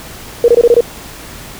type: tone bursts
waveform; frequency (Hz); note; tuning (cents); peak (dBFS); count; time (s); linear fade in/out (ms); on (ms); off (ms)
sine; 474.2; A#4; +30; -3; 6; 0.44-0.807; 2; 42; 23
effects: pink hiss -31 dBFS RMS until 1.59 s